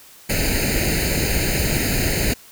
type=noise with comb filter; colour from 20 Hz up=pink; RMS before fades=-20 dBFS; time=0.29-2.34 s; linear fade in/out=10 ms; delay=0.44 ms; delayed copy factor=+0.9; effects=white hiss -46 dBFS RMS until 2.51 s